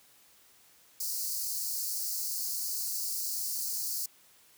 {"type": "high-pass noise", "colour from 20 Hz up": "white", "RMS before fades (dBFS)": -34, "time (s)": [1, 4.06], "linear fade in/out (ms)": 5, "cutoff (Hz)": 4300, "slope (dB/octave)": 96, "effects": ["white hiss -61 dBFS RMS until 4.57 s", "high-pass 60 Hz 12 dB/octave"]}